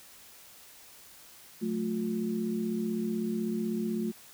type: tone cluster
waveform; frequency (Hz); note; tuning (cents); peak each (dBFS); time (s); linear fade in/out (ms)
sine; 183.8 / 219.8 / 356.4; F#3 / A3 / F4; -11 / -2 / +35; -38 / -30 / -35; 1.61-4.12; 20
effects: white hiss -53 dBFS RMS until 4.33 s